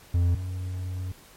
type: tone pair in turn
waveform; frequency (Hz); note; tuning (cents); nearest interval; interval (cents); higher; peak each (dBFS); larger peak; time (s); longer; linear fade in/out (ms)
triangle; 87.31 / 91.85; F2 / F#2; 0 / -12; minor second; 88; second; -17 / -27; first; 0.14-0.35 / 0.35-1.12; second; 5
effects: pink hiss -52 dBFS RMS until 1.36 s + MP3 64 kbps